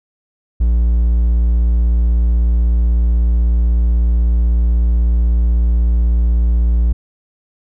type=tone; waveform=triangle; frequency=58.1 Hz; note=A#1; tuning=5 cents flat; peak=-8 dBFS; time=0.6-6.93 s; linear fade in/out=10 ms; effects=none